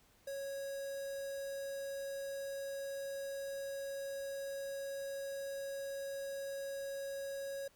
square tone with notch filter, 551 Hz, C#5, 11 cents flat, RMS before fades -42 dBFS, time 0.27-7.68 s, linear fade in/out 5 ms, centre 2500 Hz, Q 0.98, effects pink hiss -68 dBFS RMS until 7.75 s

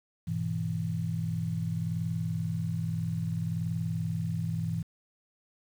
sine chord, E major, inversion first, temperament just, 103.01 / 123.61 / 164.81 Hz, G#2 / B2 / E3, -14 / +2 / 0 cents, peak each -34 / -36 / -31 dBFS, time 0.27-4.83 s, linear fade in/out 10 ms, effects 9-bit

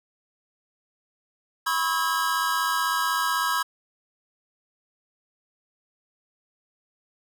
square tone cluster, 990 / 1086 / 1290 / 1628 Hz, B5 / C#6 / E6 / G#6, +4 / -36 / -38 / -35 cents, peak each -29 dBFS, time 1.66-3.63 s, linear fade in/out 10 ms, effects none

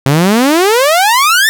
sawtooth exponential sweep, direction up, 130.81 to 1840 Hz, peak -3 dBFS, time 0.06-1.49 s, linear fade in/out 0 ms, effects none

